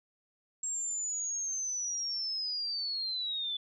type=linear sweep; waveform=sine; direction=down; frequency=7560 to 3460 Hz; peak=-32 dBFS; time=0.63-3.57 s; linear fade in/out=5 ms; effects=none